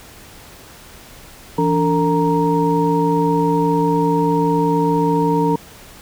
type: tone cluster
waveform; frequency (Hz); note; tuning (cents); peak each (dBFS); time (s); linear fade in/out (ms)
sine; 167.1 / 287.4 / 452.5 / 935; E3 / D4 / A4 / A#5; +24 / -37 / +48 / +5; -19; 1.58-5.56; 5
effects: pink hiss -41 dBFS RMS until 6.01 s